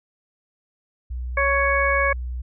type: tone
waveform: sine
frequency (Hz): 61.74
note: B1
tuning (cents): 0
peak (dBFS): -26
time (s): 1.1-2.42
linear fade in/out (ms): 10
type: harmonic tone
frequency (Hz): 556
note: C#5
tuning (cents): +5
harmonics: 1 / 2 / 3 / 4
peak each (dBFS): -23 / -23 / -23 / -23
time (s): 1.37-2.13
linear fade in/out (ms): 5
effects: none